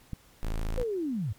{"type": "click", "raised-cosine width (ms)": 5, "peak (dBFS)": -22, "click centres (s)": 0.133}
{"type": "tone", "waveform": "45% pulse", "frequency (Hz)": 27.16, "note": "A0", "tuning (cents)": -22, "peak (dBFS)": -28, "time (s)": [0.43, 0.83], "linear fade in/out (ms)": 0}
{"type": "linear sweep", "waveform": "sine", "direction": "down", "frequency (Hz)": [523.3, 87.31], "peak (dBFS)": -28, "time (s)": [0.77, 1.33], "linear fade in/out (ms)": 10}
{"effects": ["pink hiss -59 dBFS RMS until 1.38 s", "MP3 96 kbps"]}